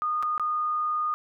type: tone with dropouts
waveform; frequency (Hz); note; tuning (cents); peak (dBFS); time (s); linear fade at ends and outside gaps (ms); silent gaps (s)
sine; 1227; D#6; -25; -24; 0.02-1.14; 0; 0.226-0.231 / 0.379-0.397
effects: none